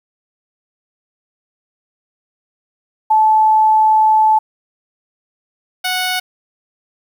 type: tone pair in turn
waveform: sine / 10% pulse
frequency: 869 / 736.8 Hz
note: A5 / F#5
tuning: -22 / -7 cents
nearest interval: minor third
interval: 285 cents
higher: first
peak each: -8 dBFS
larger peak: neither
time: 3.1-4.39 / 5.84-6.2 s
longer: first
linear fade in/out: 10 ms
effects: 8-bit